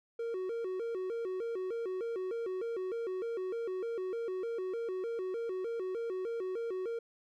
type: tone with vibrato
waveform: triangle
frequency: 415.3 Hz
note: G#4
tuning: in tune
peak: -32 dBFS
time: 0.19-6.99 s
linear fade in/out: 5 ms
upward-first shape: square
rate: 3.3 Hz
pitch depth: 190 cents each way
effects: none